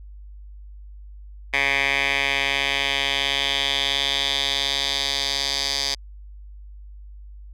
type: tone with band-pass filter sweep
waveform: 10% pulse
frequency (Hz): 138.59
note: C#3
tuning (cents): 0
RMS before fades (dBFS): -23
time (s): 1.53-5.95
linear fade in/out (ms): 10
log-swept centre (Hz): 2300 to 4700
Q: 3.3
effects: added 50 Hz sine -38 dBFS peak until 7.53 s